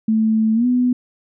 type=tone with pitch glide; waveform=sine; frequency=220 to 248.4 Hz; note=A3 to B3; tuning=0 to +10 cents; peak=-13 dBFS; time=0.08-0.93 s; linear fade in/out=5 ms; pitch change=+210 cents; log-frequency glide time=0.54-0.66 s; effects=none